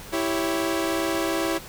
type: chord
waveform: sawtooth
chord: C# diminished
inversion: first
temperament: equal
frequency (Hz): 329.6 / 392 / 554.4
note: E4 / G4 / C#5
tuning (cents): 0 / 0 / 0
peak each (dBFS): -21 / -26 / -26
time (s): 0.12-1.59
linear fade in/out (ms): 20
effects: pink hiss -41 dBFS RMS until 1.68 s